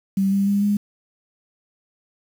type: tone with pitch steps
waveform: sine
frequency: 194.3 / 197.81 / 201.4 / 205 Hz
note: G3 / G3 / G3 / G#3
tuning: -15 / +16 / +47 / -22 cents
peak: -16 dBFS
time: 0.17-0.77 s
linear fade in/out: 5 ms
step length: 150 ms
effects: 7-bit